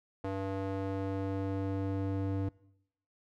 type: tone with band-pass filter sweep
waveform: square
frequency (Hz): 97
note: G2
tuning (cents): -18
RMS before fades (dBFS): -34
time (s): 0.24-2.49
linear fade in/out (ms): 5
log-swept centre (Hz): 530 to 240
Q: 0.91
effects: noise-tail reverb RT60 0.8 s tail -22 dB re dry